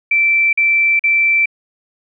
sine tone bursts, 2336 Hz, D7, 10 cents flat, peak -10 dBFS, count 3, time 0.11-1.458 s, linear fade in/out 5 ms, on 420 ms, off 44 ms, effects none

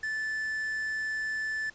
triangle tone with quantisation, 1751 Hz, A6, 9 cents flat, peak -28 dBFS, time 0.03-1.7 s, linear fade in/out 5 ms, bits 8, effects pink hiss -57 dBFS RMS until 1.74 s + resampled to 16000 Hz

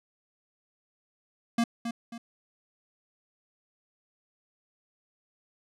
square tone with echo, 233.1 Hz, A#3, in tune, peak -23 dBFS, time 1.58-1.64 s, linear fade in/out 5 ms, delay 270 ms, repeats 2, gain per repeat -8 dB, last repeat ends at 2.18 s, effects low-pass 9000 Hz 12 dB/octave

